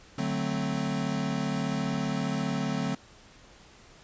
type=chord; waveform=square; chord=D dominant seventh; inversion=none; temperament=equal; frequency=146.83 / 185 / 220 / 261.6 Hz; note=D3 / F#3 / A3 / C4; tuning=0 / 0 / 0 / 0 cents; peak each=-34 dBFS; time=0.18-2.95 s; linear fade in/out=5 ms; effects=pink hiss -54 dBFS RMS until 4.03 s + resampled to 16000 Hz